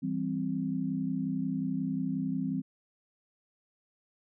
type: chord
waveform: sine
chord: C major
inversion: first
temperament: equal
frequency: 164.81 / 196 / 261.6 Hz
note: E3 / G3 / C4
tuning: 0 / 0 / 0 cents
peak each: -35 / -34 / -32 dBFS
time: 0.02-2.62 s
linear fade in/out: 20 ms
effects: none